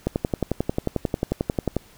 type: click train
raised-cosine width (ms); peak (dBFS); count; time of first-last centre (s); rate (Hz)
2; -8; 20; 0.07-1.766; 11.2
effects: pink hiss -52 dBFS RMS until 1.97 s